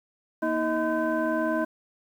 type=tone cluster; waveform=sine; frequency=236.7 / 317.7 / 633 / 1015 / 1539 Hz; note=A#3 / D#4 / D#5 / B5 / G6; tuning=+27 / +36 / +30 / +47 / -32 cents; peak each=-31 / -27 / -27 / -32 / -32 dBFS; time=0.42-1.65 s; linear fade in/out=10 ms; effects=tanh soft clip ceiling -15 dBFS + 9-bit